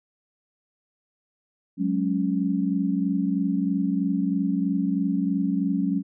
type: chord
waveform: sine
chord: F# suspended second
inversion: none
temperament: just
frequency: 185 / 208.1 / 277.5 Hz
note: F#3 / G#3 / C#4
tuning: 0 / +4 / +2 cents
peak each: -25 / -27 / -25 dBFS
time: 1.77-6.03 s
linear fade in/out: 50 ms
effects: none